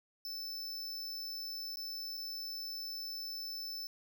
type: tone with dropouts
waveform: square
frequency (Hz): 5280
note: E8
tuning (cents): +2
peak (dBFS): -40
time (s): 0.25-3.87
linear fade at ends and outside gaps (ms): 1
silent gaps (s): 1.759-1.77 / 2.171-2.175
effects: 13-bit